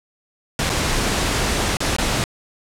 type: noise with dropouts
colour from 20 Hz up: pink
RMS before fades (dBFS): -20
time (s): 0.59-2.24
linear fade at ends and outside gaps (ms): 1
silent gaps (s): 0.694-0.699 / 1.77-1.804 / 1.965-1.984
effects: low-pass 9000 Hz 12 dB/octave